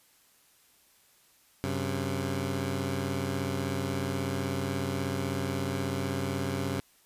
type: tone pair together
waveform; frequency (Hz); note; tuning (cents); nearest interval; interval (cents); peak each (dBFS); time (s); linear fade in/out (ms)
15% pulse; 95.11 / 134.5; F#2 / C3; +48 / +48; tritone; 600; -26; 1.64-6.8; 0
effects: white hiss -63 dBFS RMS until 7.05 s + resampled to 32000 Hz